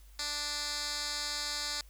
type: tone with band-pass filter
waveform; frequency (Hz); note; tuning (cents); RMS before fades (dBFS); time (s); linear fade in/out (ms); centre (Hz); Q
10% pulse; 293.7; D4; 0; -36; 0.19-1.81; 2; 5300; 1.9
effects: added 50 Hz sine -52 dBFS peak until 1.89 s + white hiss -64 dBFS RMS until 1.89 s